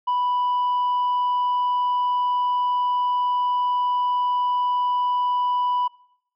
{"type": "tone with tanh clipping", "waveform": "sine", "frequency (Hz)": 987.8, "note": "B5", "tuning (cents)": 0, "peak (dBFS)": -20, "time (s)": [0.07, 5.88], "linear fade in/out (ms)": 10, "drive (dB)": 2, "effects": ["noise-tail reverb RT60 0.7 s tail -22 dB re dry"]}